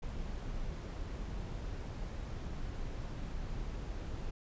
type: noise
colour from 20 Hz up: brown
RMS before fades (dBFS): -40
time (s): 0.02-4.31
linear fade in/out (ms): 10
effects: resampled to 16000 Hz